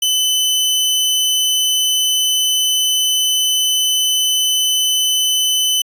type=tone; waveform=sawtooth; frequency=3025 Hz; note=F#7; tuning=38 cents sharp; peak=-10 dBFS; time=0.02-5.82 s; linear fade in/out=5 ms; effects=resampled to 32000 Hz